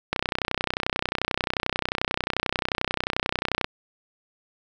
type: click train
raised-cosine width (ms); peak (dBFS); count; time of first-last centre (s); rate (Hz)
0.3; -7; 111; 0.13-3.644; 31.3
effects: none